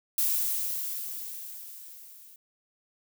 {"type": "noise with level ramp", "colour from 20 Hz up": "violet", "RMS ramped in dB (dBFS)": [-25, -52], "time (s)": [0.18, 2.36], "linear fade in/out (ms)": 2, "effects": []}